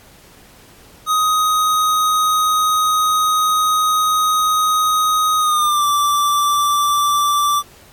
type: tone with pitch glide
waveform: square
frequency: 1253 to 1169.1 Hz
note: D#6 to D6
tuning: +12 to -8 cents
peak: -14 dBFS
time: 1.06-7.63 s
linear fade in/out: 50 ms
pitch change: -120 cents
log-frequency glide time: 5.38-5.86 s
effects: pink hiss -46 dBFS RMS until 7.92 s + AAC 64 kbps